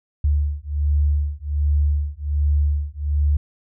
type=beating tone pair; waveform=sine; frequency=72.6 / 73.9 Hz; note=D2 / D2; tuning=-19 / +11 cents; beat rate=1.3 Hz; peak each=-20 dBFS; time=0.24-3.37 s; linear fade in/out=5 ms; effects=none